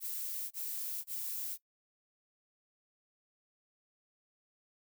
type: noise bursts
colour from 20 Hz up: violet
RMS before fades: -39 dBFS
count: 3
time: 0-1.578 s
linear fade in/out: 50 ms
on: 510 ms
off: 24 ms
effects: noise-tail reverb RT60 0.1 s tail -19 dB re dry